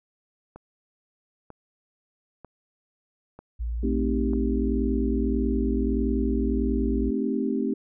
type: click train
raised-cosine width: 1 ms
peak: -28 dBFS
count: 5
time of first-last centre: 0.56-4.334 s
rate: 1.06 Hz
type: tone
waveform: sine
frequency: 57.8 Hz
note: A#1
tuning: 14 cents flat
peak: -26 dBFS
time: 3.59-7.11 s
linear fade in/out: 20 ms
type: chord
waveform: sine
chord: A half-diminished seventh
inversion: none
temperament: equal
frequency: 220 / 261.6 / 311.1 / 392 Hz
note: A3 / C4 / Eb4 / G4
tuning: 0 / 0 / 0 / 0 cents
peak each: -28 / -27 / -31 / -30 dBFS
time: 3.83-7.74 s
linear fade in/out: 5 ms
effects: none